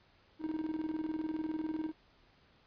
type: tone with tremolo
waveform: triangle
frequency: 313.6 Hz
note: D#4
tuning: 14 cents sharp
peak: -30 dBFS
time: 0.39-1.93 s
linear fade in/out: 50 ms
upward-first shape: square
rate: 20 Hz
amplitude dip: 65%
effects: pink hiss -66 dBFS RMS until 2.66 s + resampled to 11025 Hz